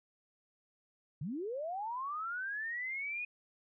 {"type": "linear sweep", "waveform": "sine", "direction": "up", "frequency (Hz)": [125.2, 2489], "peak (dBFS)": -36, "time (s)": [1.21, 3.25], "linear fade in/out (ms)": 5, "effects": []}